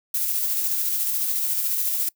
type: noise with tremolo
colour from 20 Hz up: violet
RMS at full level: -23 dBFS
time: 0.14-2.09 s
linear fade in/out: 5 ms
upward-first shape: square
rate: 14 Hz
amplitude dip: 25%
effects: noise-tail reverb RT60 0.1 s tail -23 dB re dry